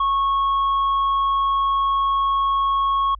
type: tone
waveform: triangle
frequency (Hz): 1100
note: C#6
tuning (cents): -14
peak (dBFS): -15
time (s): 0-3.15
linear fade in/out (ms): 5
effects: added 50 Hz sine -37 dBFS peak until 3.19 s + resampled to 11025 Hz